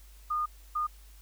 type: tone bursts at uneven times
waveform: sine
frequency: 1221 Hz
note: D#6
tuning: 33 cents flat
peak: -27 dBFS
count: 2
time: 0.3-0.46 / 0.75-0.87 s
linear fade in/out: 10 ms
effects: added 50 Hz sine -50 dBFS peak until 1.21 s + white hiss -60 dBFS RMS until 1.21 s